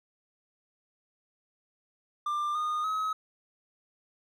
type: tone with pitch steps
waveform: triangle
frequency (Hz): 1190 / 1226 / 1277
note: D6 / D#6 / D#6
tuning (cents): +22 / -26 / +45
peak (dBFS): -26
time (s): 2.26-3.13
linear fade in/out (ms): 5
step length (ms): 290
effects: none